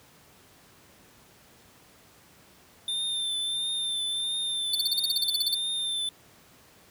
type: tone with vibrato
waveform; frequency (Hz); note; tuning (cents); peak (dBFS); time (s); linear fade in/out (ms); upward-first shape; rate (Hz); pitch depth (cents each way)
square; 3581; A7; +30; -28; 2.88-6.09; 2; triangle; 1.5; 37
type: tone bursts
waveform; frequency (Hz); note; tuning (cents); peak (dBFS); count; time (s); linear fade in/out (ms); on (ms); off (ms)
45% pulse; 4435; C#8; 0; -22; 14; 4.73-5.546; 5; 23; 38
effects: pink hiss -56 dBFS RMS until 6.9 s + high-pass 80 Hz 12 dB/octave